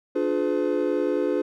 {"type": "chord", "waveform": "triangle", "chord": "D diminished seventh", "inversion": "none", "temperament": "just", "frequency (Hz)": [293.7, 352.4, 422.9, 507.5], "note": ["D4", "F4", "Ab4", "Cb5"], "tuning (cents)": [0, 16, 31, 47], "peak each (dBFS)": -25, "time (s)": [0.15, 1.42], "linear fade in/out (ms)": 10, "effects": []}